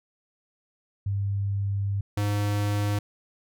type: tone pair in turn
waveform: sine / square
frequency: 99.6 / 102.87 Hz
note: G2 / G#2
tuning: +28 / -16 cents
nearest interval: minor second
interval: 56 cents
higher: second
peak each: -24 / -24 dBFS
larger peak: neither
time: 1.06-2.01 / 2.17-2.99 s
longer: first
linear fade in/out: 5 ms
effects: none